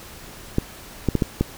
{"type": "clicks", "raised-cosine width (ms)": 3, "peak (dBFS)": -5, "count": 5, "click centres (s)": [0.584, 1.087, 1.153, 1.222, 1.41], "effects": ["pink hiss -41 dBFS RMS until 1.57 s"]}